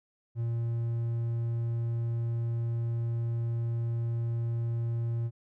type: tone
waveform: triangle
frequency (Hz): 116.54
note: A#2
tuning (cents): 0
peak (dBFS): -26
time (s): 0.35-5.31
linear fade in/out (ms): 50
effects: none